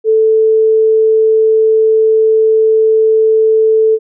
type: tone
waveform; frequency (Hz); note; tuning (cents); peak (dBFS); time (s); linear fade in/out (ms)
sine; 440; A4; 0; -6; 0.04-3.99; 50
effects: none